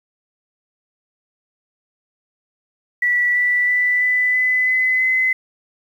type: tone with pitch steps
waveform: sine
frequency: 1954 / 1967.6 / 1981.3 / 1995.1 / 2009 / 2023 / 2037 Hz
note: B6 / B6 / B6 / B6 / B6 / B6 / C7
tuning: -19 / -7 / +5 / +17 / +29 / +41 / -47 cents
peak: -14 dBFS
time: 3.02-5.33 s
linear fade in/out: 5 ms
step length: 330 ms
effects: 8-bit